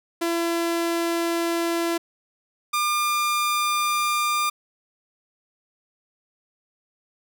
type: tone pair in turn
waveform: sawtooth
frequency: 337.5 / 1200.1 Hz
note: E4 / D6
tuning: +41 / +37 cents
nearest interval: octave + minor seventh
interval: 2196 cents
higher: second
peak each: -18 / -17 dBFS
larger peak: second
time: 0.21-1.98 / 2.73-4.5 s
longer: neither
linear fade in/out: 10 ms
effects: none